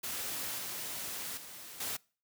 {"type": "noise with level steps", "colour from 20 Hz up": "white", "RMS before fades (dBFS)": [-38, -40, -48, -37], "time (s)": [0.03, 1.97], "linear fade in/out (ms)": 10, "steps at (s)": [0.58, 1.37, 1.8], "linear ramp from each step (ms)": 5, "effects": ["noise-tail reverb RT60 0.4 s tail -25 dB re dry", "high-pass 80 Hz 12 dB/octave"]}